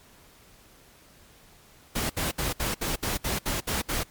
pink noise bursts, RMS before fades -28 dBFS, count 10, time 1.95-4.035 s, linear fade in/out 10 ms, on 150 ms, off 65 ms, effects pink hiss -55 dBFS RMS until 4.1 s + MP3 96 kbps

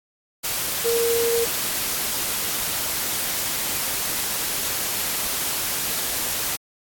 sine tone in noise, 466.2 Hz, A#4, in tune, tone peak -19 dBFS, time 0.84-1.46 s, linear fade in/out 20 ms, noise white, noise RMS -25 dBFS, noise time 0.43-6.57 s, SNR +3 dB, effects AAC 64 kbps

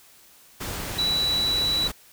sine tone in noise, 3937 Hz, B7, 6 cents flat, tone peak -21 dBFS, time 0.98-1.88 s, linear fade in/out 10 ms, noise pink, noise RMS -32 dBFS, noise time 0.6-1.92 s, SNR +8 dB, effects white hiss -53 dBFS RMS until 2.12 s

